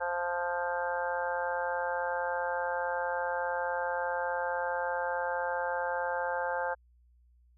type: harmonic tone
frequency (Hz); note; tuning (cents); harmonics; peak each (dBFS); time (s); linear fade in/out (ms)
175.3; F3; +7; 3 / 4 / 5 / 6 / 7 / 8 / 9; -34 / -39 / -34 / -45 / -45 / -42 / -37; 0-6.75; 20
effects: added 60 Hz sine -60 dBFS peak until 7.57 s